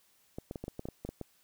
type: clicks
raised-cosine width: 2 ms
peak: -25 dBFS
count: 11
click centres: 0.385 / 0.511 / 0.558 / 0.64 / 0.681 / 0.794 / 0.855 / 0.887 / 1.05 / 1.09 / 1.213 s
effects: white hiss -68 dBFS RMS until 1.43 s